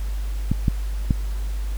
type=clicks; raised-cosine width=5 ms; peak=-6 dBFS; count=3; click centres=0.516 / 0.682 / 1.108 s; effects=added 50 Hz sine -23 dBFS peak until 1.77 s + pink hiss -44 dBFS RMS until 1.77 s